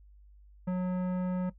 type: tone with tanh clipping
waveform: sine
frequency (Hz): 182.5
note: F#3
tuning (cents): -24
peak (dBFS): -30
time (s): 0.67-1.5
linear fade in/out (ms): 10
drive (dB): 14
effects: noise-tail reverb RT60 0.1 s tail -18 dB re dry + added 50 Hz sine -53 dBFS peak until 1.58 s